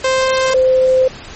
sawtooth / sine tone pair in turn, 523.3 / 517.6 Hz, C5 / C5, 0 / -19 cents, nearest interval unison, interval 19 cents, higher first, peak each -8 dBFS, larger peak neither, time 0.04-0.54 / 0.54-1.08 s, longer second, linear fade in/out 5 ms, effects pink hiss -33 dBFS RMS until 1.35 s + MP3 32 kbps

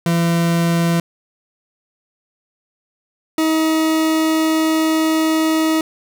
40% pulse tone pair in turn, 169 / 317.8 Hz, E3 / D#4, +43 / +37 cents, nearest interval major seventh, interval 1094 cents, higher second, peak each -13 dBFS, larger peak neither, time 0.06-1 / 3.38-5.81 s, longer second, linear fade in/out 2 ms, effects none

